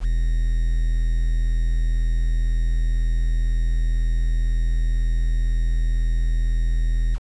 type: tone with quantisation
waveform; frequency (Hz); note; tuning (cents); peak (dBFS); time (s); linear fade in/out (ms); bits
triangle; 41; E1; -9; -15; 0-7.19; 50; 7
effects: resampled to 22050 Hz